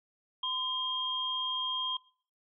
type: tone pair together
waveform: sine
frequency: 1022 / 3220 Hz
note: C6 / G7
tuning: -41 / +46 cents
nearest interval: octave + minor sixth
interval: 1987 cents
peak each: -36 / -31 dBFS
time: 0.43-1.97 s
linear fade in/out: 5 ms
effects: noise-tail reverb RT60 0.5 s tail -23 dB re dry